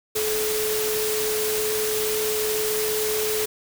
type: tone in noise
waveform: sine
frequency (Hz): 430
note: A4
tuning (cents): -40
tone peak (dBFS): -24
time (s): 0.15-3.46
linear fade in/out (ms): 10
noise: white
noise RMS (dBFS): -27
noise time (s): 0.15-3.46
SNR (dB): 0
effects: none